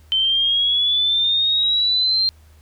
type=exponential sweep; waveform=sine; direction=up; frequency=3083 to 4186 Hz; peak=-15 dBFS; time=0.12-2.29 s; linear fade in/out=0 ms; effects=added 77 Hz sine -46 dBFS peak until 2.61 s + pink hiss -57 dBFS RMS until 2.61 s